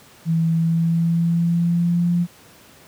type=tone with pitch glide; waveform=sine; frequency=164 to 173.75 Hz; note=E3 to F3; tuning=-9 to -9 cents; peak=-15 dBFS; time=0.25-2.27 s; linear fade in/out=50 ms; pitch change=+100 cents; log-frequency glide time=0.51-2.13 s; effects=pink hiss -48 dBFS RMS until 2.87 s + high-pass 100 Hz 12 dB/octave